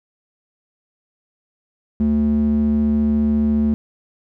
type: tone with band-pass filter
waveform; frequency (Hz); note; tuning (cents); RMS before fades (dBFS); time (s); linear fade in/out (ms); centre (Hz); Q
square; 73.8; D2; +9; -17; 2-3.74; 0; 200; 5
effects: none